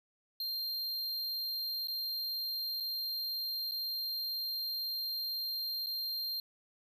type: tone with dropouts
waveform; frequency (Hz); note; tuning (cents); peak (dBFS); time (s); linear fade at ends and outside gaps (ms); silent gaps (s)
square; 4186; C8; 0; -35; 0.4-6.4; 2; 1.873-1.882 / 2.802-2.805 / 3.712-3.718 / 5.862-5.868
effects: none